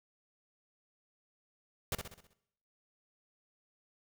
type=noise with echo; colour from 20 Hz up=pink; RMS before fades=-34 dBFS; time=1.92-1.95 s; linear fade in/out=2 ms; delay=64 ms; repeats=6; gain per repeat=-6 dB; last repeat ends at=2.334 s; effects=noise-tail reverb RT60 0.8 s tail -20 dB re dry